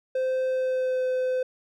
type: tone with pitch glide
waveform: triangle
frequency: 518 to 511.2 Hz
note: C5 to C5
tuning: -17 to -40 cents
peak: -21 dBFS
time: 0.15-1.43 s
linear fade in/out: 5 ms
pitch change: -23 cents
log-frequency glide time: 0.47-1.05 s
effects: none